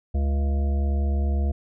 harmonic tone with a mistuned harmonic, 69.3 Hz, C#2, in tune, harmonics 1 / 3 / 5 / 7 / 9 / 10, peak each -20 / -33 / -39 / -41 / -43 / -41 dBFS, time 0.14-1.52 s, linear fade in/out 10 ms, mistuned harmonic 1, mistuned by +40 cents, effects none

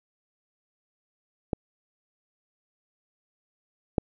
clicks, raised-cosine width 2 ms, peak -12 / -8 dBFS, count 2, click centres 1.532 / 3.982 s, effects none

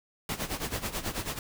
pink noise with tremolo, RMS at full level -31 dBFS, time 0.29-1.39 s, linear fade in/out 2 ms, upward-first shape sine, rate 9.2 Hz, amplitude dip 80%, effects none

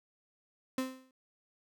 35% pulse tone with exponential decay, 260 Hz, C4, 11 cents flat, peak -27 dBFS, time 0.78-1.11 s, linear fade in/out 2 ms, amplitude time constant 71 ms, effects none

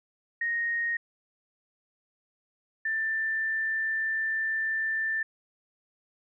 sine tone pair in turn, 1864.7 / 1776.9 Hz, A#6 / A6, 0 / +17 cents, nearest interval minor second, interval 83 cents, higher first, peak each -26 dBFS, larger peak neither, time 0.41-0.97 / 2.85-5.23 s, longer second, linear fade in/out 5 ms, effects none

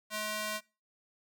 square tone with high-pass filter, 213.1 Hz, G#3, 45 cents sharp, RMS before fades -36 dBFS, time 0.1-0.61 s, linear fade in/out 50 ms, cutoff 840 Hz, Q 0.52, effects noise-tail reverb RT60 0.3 s tail -23 dB re dry

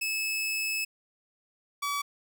sawtooth tone pair in turn, 2600 / 1142.9 Hz, E7 / D6, -24 / -47 cents, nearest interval octave + major second, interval 1423 cents, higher first, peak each -25 dBFS, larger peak neither, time 0.01-0.85 / 1.82-2.02 s, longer first, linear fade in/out 10 ms, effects none

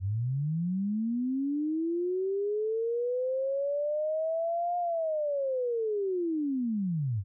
sine linear two-way sweep, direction up then down, 90.1 to 710 to 90.1 Hz, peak -27 dBFS, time 0-7.24 s, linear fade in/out 50 ms, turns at 4.78 s, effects none

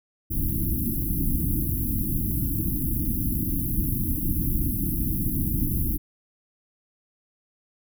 pink band-stop noise, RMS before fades -25 dBFS, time 0.3-5.98 s, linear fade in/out 20 ms, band 330 to 11000 Hz, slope 96 dB/octave, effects none

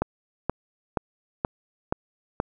click train, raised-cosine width 1 ms, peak -9 dBFS, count 6, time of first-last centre 0.02-2.401 s, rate 2.1 Hz, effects none

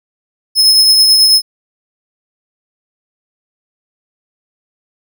40% pulse tone with tremolo, 5180 Hz, E8, 31 cents flat, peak -3 dBFS, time 0.55-1.42 s, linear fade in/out 50 ms, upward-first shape triangle, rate 9.2 Hz, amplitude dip 35%, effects none

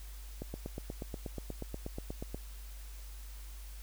click train, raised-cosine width 2 ms, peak -26 dBFS, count 17, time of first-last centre 0.42-2.345 s, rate 8.31 Hz, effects added 50 Hz sine -44 dBFS peak until 3.82 s + white hiss -56 dBFS RMS until 3.82 s

